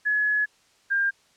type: tone pair in turn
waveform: sine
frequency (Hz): 1696 / 1600.3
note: G#6 / G6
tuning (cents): +36 / +35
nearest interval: minor second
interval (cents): 101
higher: first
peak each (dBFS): -20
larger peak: neither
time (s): 0.05-0.46 / 0.9-1.11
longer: first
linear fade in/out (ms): 20
effects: white hiss -61 dBFS RMS until 1.36 s + low-pass 7000 Hz 12 dB/octave

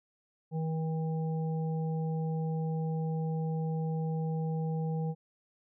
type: harmonic tone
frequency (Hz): 160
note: D#3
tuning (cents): +49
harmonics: 1 / 3 / 5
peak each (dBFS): -30 / -40 / -44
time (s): 0.51-5.15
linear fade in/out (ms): 50
effects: none

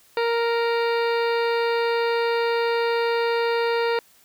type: harmonic tone with a mistuned harmonic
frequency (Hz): 466.2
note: A#4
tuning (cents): 0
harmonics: 1 / 2 / 3 / 4 / 5 / 6 / 8 / 9 / 10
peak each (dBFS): -21 / -27 / -31 / -33 / -35 / -37 / -39 / -40 / -41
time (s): 0.17-3.99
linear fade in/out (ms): 2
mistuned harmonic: 8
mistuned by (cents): -21
effects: white hiss -56 dBFS RMS until 4.24 s

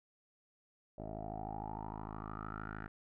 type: tone with low-pass filter sweep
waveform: 10% pulse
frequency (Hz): 53.2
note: G#1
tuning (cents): +42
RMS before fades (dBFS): -44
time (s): 0.98-2.88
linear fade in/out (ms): 5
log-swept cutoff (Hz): 600 to 1600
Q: 8
effects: none

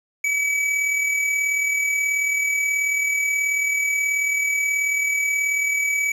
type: tone with amplitude modulation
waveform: square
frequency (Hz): 2285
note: D7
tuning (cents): -48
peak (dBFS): -18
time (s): 0.24-6.12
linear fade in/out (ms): 5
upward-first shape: sine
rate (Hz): 38.5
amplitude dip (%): 40
effects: low-pass 11000 Hz 12 dB/octave + 8-bit

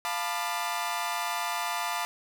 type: chord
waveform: sawtooth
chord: B half-diminished seventh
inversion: second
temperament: equal with one note detuned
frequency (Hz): 698.5 / 880 / 987.8 / 1195.9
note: F5 / A5 / B5 / D6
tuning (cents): 0 / 0 / 0 / +31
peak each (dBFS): -31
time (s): 0.05-2.05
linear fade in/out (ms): 0
effects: none

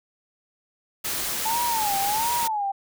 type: noise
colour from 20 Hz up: white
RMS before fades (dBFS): -28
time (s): 1.04-2.48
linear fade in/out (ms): 10
type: tone with vibrato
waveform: sine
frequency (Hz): 869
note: A5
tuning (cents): -22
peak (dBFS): -23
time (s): 1.45-2.72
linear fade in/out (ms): 10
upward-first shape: sine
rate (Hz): 1.4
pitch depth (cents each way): 170
effects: none

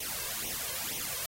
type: noise with flanger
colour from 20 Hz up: white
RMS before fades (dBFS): -36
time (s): 0-1.26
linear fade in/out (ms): 5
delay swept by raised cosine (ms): 0.32 to 1.92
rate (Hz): 2.1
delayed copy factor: +0.85
effects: AAC 48 kbps

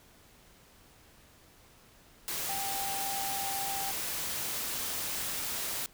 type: tone in noise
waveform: sine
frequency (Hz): 787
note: G5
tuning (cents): +7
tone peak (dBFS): -36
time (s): 2.49-3.91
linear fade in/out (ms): 0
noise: white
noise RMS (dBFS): -35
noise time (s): 2.28-5.86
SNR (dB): -4
effects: pink hiss -59 dBFS RMS until 5.93 s

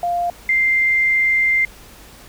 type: tone pair in turn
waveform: sine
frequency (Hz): 698.5 / 2093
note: F5 / C7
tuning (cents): 0 / 0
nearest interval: octave + perfect fifth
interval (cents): 1900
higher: second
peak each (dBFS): -17 / -13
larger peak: second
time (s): 0.03-0.3 / 0.49-1.65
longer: second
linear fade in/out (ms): 2
effects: added 50 Hz sine -47 dBFS peak until 2.28 s + pink hiss -43 dBFS RMS until 2.28 s

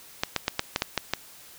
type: clicks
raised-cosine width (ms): 0.2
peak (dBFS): -6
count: 8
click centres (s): 0.235 / 0.363 / 0.481 / 0.594 / 0.761 / 0.821 / 0.977 / 1.136
effects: white hiss -49 dBFS RMS until 1.58 s

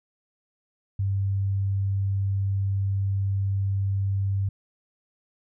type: tone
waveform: sine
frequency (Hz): 98.1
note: G2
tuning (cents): +2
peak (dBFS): -22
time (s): 0.99-4.49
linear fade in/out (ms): 5
effects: none

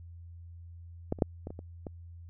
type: clicks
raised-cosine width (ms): 2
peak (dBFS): -16 / -30 / -10 / -25 / -28 / -30 / -24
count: 7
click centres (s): 1.124 / 1.188 / 1.222 / 1.471 / 1.505 / 1.591 / 1.868
effects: added 85 Hz sine -45 dBFS peak until 2.29 s

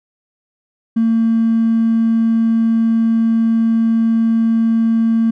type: tone with hard clipping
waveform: triangle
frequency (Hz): 226.8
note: A#3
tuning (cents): -47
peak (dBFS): -11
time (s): 0.96-5.31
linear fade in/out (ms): 10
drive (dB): 3
effects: none

